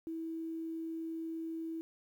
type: tone with quantisation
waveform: sine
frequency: 325.7 Hz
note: E4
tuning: 21 cents flat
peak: -37 dBFS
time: 0.07-1.81 s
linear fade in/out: 0 ms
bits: 11
effects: none